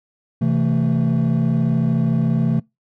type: chord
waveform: triangle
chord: A minor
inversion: first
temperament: equal with one note detuned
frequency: 130.81 / 164.81 / 223.7 Hz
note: C3 / E3 / A3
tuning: 0 / 0 / +29 cents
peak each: -17 dBFS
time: 0.41-2.6 s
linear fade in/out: 10 ms
effects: noise-tail reverb RT60 0.2 s tail -25 dB re dry + tanh soft clip ceiling -8 dBFS